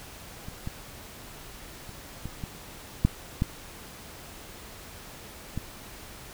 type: clicks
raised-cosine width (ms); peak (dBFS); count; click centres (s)
5; -25 / -20 / -30 / -22 / -21 / -7 / -11 / -18; 8; 0.485 / 0.674 / 1.893 / 2.256 / 2.438 / 3.05 / 3.421 / 5.576
effects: pink hiss -45 dBFS RMS until 6.33 s